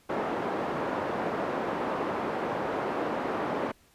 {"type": "band-pass noise", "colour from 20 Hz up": "pink", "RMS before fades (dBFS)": -31, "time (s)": [0.09, 3.72], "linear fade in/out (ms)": 10, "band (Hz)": [300, 1100], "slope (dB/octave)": 12, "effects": ["pink hiss -62 dBFS RMS until 3.94 s", "resampled to 32000 Hz"]}